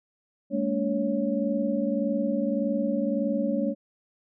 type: tone cluster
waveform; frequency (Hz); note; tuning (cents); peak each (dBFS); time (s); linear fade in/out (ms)
sine; 206.4 / 228.1 / 286.5 / 556; G#3 / A#3 / D4 / C#5; -10 / -37 / -43 / +5; -29; 0.5-3.75; 50
effects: none